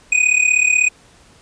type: tone with amplitude modulation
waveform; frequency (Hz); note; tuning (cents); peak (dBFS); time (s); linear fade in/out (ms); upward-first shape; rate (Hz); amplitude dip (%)
square; 2489; D#7; 0; -9; 0.12-0.89; 5; sine; 36.2; 80
effects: pink hiss -49 dBFS RMS until 1.41 s + resampled to 22050 Hz